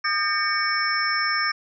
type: tone cluster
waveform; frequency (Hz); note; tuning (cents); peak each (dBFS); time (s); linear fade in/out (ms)
sine; 1219 / 1595 / 1818 / 2250 / 5350; D#6 / G6 / A#6 / C#7 / E8; -36 / +30 / -44 / +25 / +25; -26 / -28 / -27 / -28 / -27; 0.04-1.52; 10
effects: none